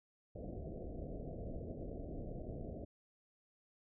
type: low-pass noise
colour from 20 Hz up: pink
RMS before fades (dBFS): -45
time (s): 0.35-2.85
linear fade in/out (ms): 10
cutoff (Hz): 690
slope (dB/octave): 96
effects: none